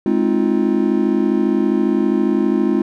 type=chord; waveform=triangle; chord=F minor seventh; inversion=first; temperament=just; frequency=209.5 / 261.9 / 314.3 / 349.2 Hz; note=Ab3 / C4 / Eb4 / F4; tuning=+15 / +2 / +18 / 0 cents; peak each=-17 / -17 / -18 / -17 dBFS; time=0.06-2.82 s; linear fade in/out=2 ms; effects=none